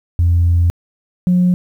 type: tone pair in turn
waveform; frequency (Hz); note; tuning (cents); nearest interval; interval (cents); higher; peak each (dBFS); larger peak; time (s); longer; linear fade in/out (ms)
sine; 85.9 / 179.61; F2 / F3; -28 / +49; octave + minor second; 1277; second; -8; neither; 0.19-0.7 / 1.27-1.54; first; 0
effects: tanh soft clip ceiling -6 dBFS + 8-bit